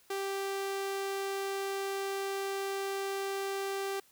sawtooth tone, 392 Hz, G4, in tune, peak -29 dBFS, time 0.1-4 s, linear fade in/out 5 ms, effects white hiss -64 dBFS RMS until 4.11 s

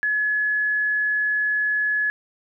sine tone, 1700 Hz, G#6, 40 cents sharp, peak -19 dBFS, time 0.03-2.1 s, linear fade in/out 0 ms, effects none

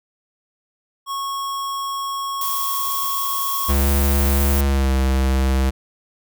square tone, 1100 Hz, C#6, 14 cents flat, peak -24 dBFS, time 1.06-3.75 s, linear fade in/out 50 ms
violet noise, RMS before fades -25 dBFS, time 2.41-4.61 s, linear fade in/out 2 ms
square tone with pitch glide, 70 to 66.07 Hz, C#2 to C2, +18 to +17 cents, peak -16 dBFS, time 3.68-5.71 s, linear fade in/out 20 ms, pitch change -101 cents, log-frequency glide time 4.58-4.92 s
effects none

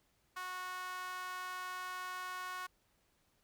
sawtooth tone with high-pass filter, 366.9 Hz, F#4, 15 cents flat, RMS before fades -43 dBFS, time 0.36-2.67 s, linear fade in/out 10 ms, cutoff 1200 Hz, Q 3.6, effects pink hiss -75 dBFS RMS until 3.43 s

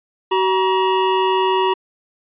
square tone pair together, 378.2 / 953 Hz, F#4 / A#5, +38 / +38 cents, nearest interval octave + major third, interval 1600 cents, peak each -18 / -18 dBFS, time 0.31-1.74 s, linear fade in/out 10 ms, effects resampled to 8000 Hz

